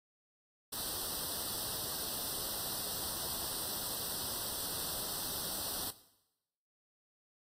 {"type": "noise with comb filter", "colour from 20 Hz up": "white", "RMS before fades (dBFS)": -39, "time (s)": [0.72, 5.91], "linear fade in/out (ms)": 10, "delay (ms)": 0.22, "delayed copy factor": 1, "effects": ["noise-tail reverb RT60 0.9 s tail -17 dB re dry", "AAC 48 kbps"]}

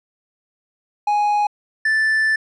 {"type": "tone pair in turn", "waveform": "triangle", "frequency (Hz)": [830.6, 1760], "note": ["G#5", "A6"], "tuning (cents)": [0, 0], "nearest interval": "octave + minor second", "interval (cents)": 1300, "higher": "second", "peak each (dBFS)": -13, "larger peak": "neither", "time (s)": [[1.07, 1.47], [1.85, 2.36]], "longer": "second", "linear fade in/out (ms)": 5, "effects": ["resampled to 22050 Hz"]}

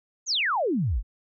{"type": "exponential sweep", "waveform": "sine", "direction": "down", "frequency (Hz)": [7050, 39.27], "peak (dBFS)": -22, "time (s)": [0.26, 1.03], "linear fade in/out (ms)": 50, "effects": []}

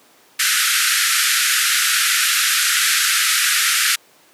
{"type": "band-pass noise", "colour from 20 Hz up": "pink", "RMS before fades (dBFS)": -17, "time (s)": [0.39, 3.96], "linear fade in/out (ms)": 10, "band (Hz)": [1300, 13000], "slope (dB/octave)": 96, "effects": ["pink hiss -51 dBFS RMS until 4.33 s", "high-pass 300 Hz 12 dB/octave"]}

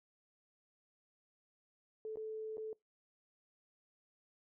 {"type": "tone with dropouts", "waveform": "sine", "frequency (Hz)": 436.8, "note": "A4", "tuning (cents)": -13, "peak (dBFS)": -40, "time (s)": [2.05, 2.73], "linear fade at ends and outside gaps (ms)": 1, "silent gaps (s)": [[2.158, 2.171], [2.571, 2.58]], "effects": ["noise-tail reverb RT60 0.2 s tail -25 dB re dry"]}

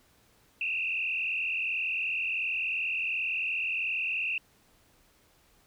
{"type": "tone with frequency modulation", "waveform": "sine", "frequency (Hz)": 2621, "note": "E7", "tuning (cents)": -11, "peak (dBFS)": -28, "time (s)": [0.61, 4.38], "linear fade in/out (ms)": 2, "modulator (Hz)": 41.4, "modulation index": 3.4, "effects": ["pink hiss -64 dBFS RMS until 5.66 s"]}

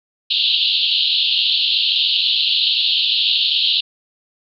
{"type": "band-pass noise", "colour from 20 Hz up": "white", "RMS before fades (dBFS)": -17, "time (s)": [0.3, 3.81], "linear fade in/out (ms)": 10, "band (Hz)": [2800, 4300], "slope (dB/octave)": 96, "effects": []}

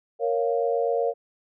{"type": "chord", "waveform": "sine", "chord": "Bb minor", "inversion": "none", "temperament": "equal", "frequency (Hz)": [466.2, 554.4, 698.5], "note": ["Bb4", "Db5", "F5"], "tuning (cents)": [0, 0, 0], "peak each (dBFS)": [-24, -26, -28], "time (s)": [0.19, 1.14], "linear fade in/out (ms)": 50, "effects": []}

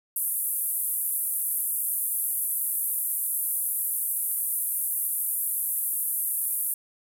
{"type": "band-pass noise", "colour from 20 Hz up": "pink", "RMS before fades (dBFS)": -28, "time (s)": [0.16, 6.74], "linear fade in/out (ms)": 2, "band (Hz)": [10000, 14000], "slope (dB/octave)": 48, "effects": []}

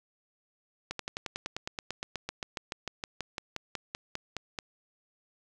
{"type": "slowing click train", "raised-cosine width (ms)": 0.2, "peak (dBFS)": -17, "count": 27, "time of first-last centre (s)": [0.91, 4.588], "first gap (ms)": 83, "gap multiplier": 1.04, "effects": []}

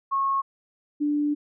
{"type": "tone pair in turn", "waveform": "sine", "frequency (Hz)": [1092, 294.1], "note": ["C#6", "D4"], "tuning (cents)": [-26, 3], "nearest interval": "octave + major seventh", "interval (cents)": 2271, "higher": "first", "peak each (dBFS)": [-21, -21], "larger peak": "neither", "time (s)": [[0.11, 0.42], [1, 1.35]], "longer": "second", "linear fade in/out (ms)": 20, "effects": []}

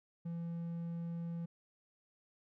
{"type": "tone", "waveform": "triangle", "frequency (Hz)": 168.8, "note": "E3", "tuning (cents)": 41, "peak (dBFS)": -36, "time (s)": [0.25, 1.46], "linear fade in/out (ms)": 10, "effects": []}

